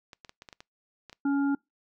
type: clicks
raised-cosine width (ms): 0.2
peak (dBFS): -28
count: 9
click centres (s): 0.132 / 0.248 / 0.294 / 0.421 / 0.488 / 0.528 / 0.605 / 1.097 / 1.129
type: harmonic tone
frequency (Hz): 280.2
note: C#4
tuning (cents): +19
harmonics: 1 / 3 / 5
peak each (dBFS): -23 / -38 / -38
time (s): 1.25-1.55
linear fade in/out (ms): 5
effects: noise-tail reverb RT60 0.2 s tail -26 dB re dry